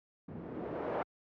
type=noise with low-pass filter sweep; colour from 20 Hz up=blue; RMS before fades=-39 dBFS; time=0.28-1.03 s; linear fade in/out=5 ms; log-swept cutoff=200 to 690 Hz; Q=1.3; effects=high-pass 60 Hz 12 dB/octave + low-pass 2000 Hz 12 dB/octave